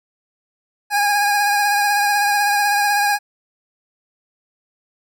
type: tone with vibrato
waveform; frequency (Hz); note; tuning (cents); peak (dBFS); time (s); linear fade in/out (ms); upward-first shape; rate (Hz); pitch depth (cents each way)
25% pulse; 819; G#5; -24; -11; 0.9-3.19; 50; triangle; 16; 32
effects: none